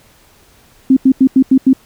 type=tone bursts; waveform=sine; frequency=263.7 Hz; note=C4; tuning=14 cents sharp; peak=-4 dBFS; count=6; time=0.9-1.732 s; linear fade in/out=5 ms; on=67 ms; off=86 ms; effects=pink hiss -48 dBFS RMS until 1.85 s